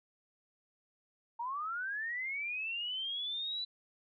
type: linear sweep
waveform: sine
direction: up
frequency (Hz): 910 to 3995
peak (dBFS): -35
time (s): 1.39-3.65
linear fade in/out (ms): 10
effects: none